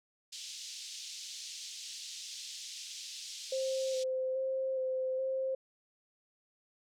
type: band-pass noise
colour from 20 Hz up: white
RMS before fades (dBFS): -45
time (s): 0.32-4.04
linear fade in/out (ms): 10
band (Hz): 3100 to 6600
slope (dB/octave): 24
type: tone with vibrato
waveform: sine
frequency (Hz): 523.3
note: C5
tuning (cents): 0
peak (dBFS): -31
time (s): 3.52-5.55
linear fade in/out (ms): 5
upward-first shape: square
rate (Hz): 1.2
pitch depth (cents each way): 14
effects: none